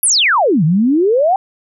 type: exponential two-way sweep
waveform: sine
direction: down then up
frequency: 11770 to 147.4 to 800 Hz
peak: -9 dBFS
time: 0.03-1.36 s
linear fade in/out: 2 ms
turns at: 0.64 s
effects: none